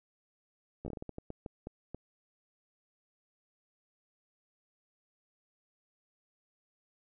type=slowing click train; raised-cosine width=2 ms; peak=-27 dBFS; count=13; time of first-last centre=0.85-1.946 s; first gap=13 ms; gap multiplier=1.32; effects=none